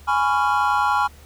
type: chord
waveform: triangle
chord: C# dominant seventh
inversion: second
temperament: just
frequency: 831.5 / 997.9 / 1108.7 / 1385.9 Hz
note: G#5 / B5 / C#6 / E#6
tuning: +2 / +18 / 0 / -14 cents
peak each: -19 / -21 / -22 / -21 dBFS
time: 0.07-1.08 s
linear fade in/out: 20 ms
effects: added 73 Hz sine -44 dBFS peak until 1.25 s + pink hiss -50 dBFS RMS until 1.25 s